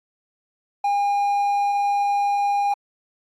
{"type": "tone", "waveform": "triangle", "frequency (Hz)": 810, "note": "G#5", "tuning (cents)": -43, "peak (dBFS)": -16, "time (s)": [0.84, 2.74], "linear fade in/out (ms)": 5, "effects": ["AAC 48 kbps"]}